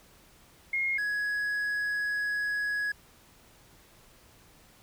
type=tone pair in turn; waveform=sine / triangle; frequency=2145 / 1672.8 Hz; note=C7 / G#6; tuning=+42 / +12 cents; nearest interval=major third; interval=430 cents; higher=first; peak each=-26 dBFS; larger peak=neither; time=0.73-0.98 / 0.98-2.92 s; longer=second; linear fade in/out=5 ms; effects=pink hiss -58 dBFS RMS until 4.82 s